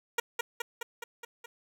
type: tone with echo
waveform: 10% pulse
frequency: 471.1 Hz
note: A#4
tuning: 18 cents sharp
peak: -17 dBFS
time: 0.18-0.2 s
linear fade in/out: 5 ms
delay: 210 ms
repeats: 6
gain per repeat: -3 dB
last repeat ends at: 1.46 s
effects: none